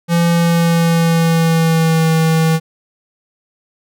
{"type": "tone with pitch glide", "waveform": "square", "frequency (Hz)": [170, 161.29], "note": ["F3", "E3"], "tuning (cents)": [-46, -37], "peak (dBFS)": -11, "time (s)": [0.08, 2.6], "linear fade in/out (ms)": 50, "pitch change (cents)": -91, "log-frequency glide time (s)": [0.31, 2.11], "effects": []}